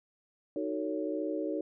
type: chord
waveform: sine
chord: D# half-diminished seventh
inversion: none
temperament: just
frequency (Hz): 311.1 / 373.4 / 448 / 560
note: D#4 / F#4 / A4 / C#5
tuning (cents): 0 / +16 / +31 / +18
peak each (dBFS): -34 / -38 / -38 / -37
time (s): 0.56-1.61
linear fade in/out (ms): 2
effects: none